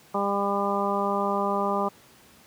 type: harmonic tone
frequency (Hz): 200.2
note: G3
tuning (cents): +37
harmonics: 1 / 2 / 3 / 4 / 5 / 6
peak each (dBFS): -30 / -30 / -30 / -30 / -30 / -30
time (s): 0.14-1.89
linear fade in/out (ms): 10
effects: pink hiss -54 dBFS RMS until 2.46 s + high-pass 100 Hz 12 dB/octave